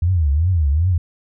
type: tone with vibrato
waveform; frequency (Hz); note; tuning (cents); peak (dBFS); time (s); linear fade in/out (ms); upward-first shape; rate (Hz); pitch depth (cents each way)
sine; 80.5; E2; -41; -13; 0.02-0.98; 5; triangle; 2.6; 300
effects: none